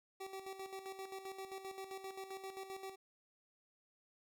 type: tone with tremolo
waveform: 25% pulse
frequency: 384.8 Hz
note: G4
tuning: 32 cents flat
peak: -40 dBFS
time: 0.2-2.96 s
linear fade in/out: 10 ms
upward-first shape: square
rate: 7.6 Hz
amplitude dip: 60%
effects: none